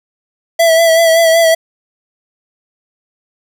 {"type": "tone with vibrato", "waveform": "square", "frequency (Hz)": 659.3, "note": "E5", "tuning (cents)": 0, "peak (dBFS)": -7, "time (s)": [0.59, 1.55], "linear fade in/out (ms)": 10, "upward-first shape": "sine", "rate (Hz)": 5.3, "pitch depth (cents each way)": 33, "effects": []}